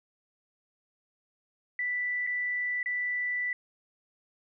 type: tone with dropouts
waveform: sine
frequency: 1975.5 Hz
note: B6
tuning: in tune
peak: -28 dBFS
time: 1.79-3.53 s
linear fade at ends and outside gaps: 2 ms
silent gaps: 2.267-2.272 / 2.83-2.859 s
effects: none